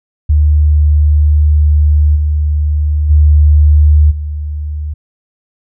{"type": "tone with level steps", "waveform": "sine", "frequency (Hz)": 74.9, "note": "D2", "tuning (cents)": 35, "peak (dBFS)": [-5, -9, -3, -16], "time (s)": [0.29, 4.94], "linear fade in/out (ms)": 10, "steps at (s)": [2.15, 3.09, 4.1], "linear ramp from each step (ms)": 20, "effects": []}